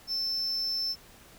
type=tone; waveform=triangle; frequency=5310 Hz; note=E8; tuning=12 cents sharp; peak=-27 dBFS; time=0.07-0.96 s; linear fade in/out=50 ms; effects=pink hiss -54 dBFS RMS until 1.38 s